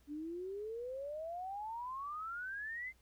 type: exponential sweep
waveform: sine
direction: up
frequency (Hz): 285.7 to 2104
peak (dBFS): -40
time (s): 0.07-2.93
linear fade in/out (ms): 50
effects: added 60 Hz sine -67 dBFS peak until 3.01 s + pink hiss -72 dBFS RMS until 3.01 s